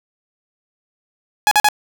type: tone bursts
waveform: sawtooth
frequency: 839 Hz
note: G#5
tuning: 17 cents sharp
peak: -6 dBFS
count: 3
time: 1.47-1.687 s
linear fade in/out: 0 ms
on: 43 ms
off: 44 ms
effects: none